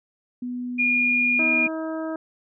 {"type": "tone with pitch glide", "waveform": "sine", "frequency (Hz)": [246.9, 245.2], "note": ["B3", "B3"], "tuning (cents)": [0, -12], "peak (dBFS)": -27, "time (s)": [0.42, 1.67], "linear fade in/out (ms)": 5, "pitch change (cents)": -12, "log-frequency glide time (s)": [0.63, 1.34]}
{"type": "tone", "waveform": "sine", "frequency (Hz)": 2426, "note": "D#7", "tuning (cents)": -44, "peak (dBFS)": -18, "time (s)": [0.78, 1.68], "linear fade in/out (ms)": 20}
{"type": "harmonic tone", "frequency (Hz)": 319.5, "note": "D#4", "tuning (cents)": 46, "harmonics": [1, 2, 3, 4, 5], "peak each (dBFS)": [-28, -31, -40, -39, -42], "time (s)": [1.39, 2.16], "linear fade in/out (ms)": 2}
{"effects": []}